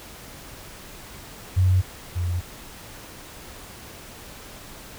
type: tone pair in turn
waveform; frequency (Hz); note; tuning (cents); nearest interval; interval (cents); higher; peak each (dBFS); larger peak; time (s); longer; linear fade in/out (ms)
sine; 92.5 / 88.04; F#2 / F2; 0 / +14; minor second; 86; first; -15 / -22; first; 1.56-1.82 / 2.15-2.41; neither; 20
effects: pink hiss -42 dBFS RMS until 4.98 s